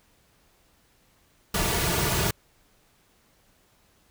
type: noise with comb filter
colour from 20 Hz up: pink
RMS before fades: -25 dBFS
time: 1.54-2.31 s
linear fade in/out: 5 ms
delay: 3.8 ms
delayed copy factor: -0.65
effects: pink hiss -63 dBFS RMS until 4.1 s